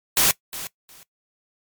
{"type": "noise with echo", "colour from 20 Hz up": "white", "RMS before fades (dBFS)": -17, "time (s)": [0.17, 0.31], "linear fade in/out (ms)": 0, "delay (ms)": 360, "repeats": 2, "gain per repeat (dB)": -15, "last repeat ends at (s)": 1.03, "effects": ["noise-tail reverb RT60 0.1 s tail -19 dB re dry", "MP3 96 kbps"]}